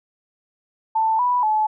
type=tone with pitch steps; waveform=sine; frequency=886 / 985 / 861 Hz; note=A5 / B5 / A5; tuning=+12 / -5 / -38 cents; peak=-16 dBFS; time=0.95-1.67 s; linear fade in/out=10 ms; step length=240 ms; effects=none